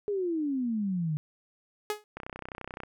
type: exponential sweep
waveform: sine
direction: down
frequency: 421.1 to 147.5 Hz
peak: -27 dBFS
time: 0.08-1.17 s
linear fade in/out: 0 ms
type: tone with exponential decay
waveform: sawtooth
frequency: 420.7 Hz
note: G#4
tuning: 22 cents sharp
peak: -22 dBFS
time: 1.9-2.04 s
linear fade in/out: 1 ms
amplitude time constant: 30 ms
type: click train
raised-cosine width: 0.5 ms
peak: -23 dBFS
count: 22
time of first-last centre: 2.17-2.835 s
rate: 31.6 Hz
effects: none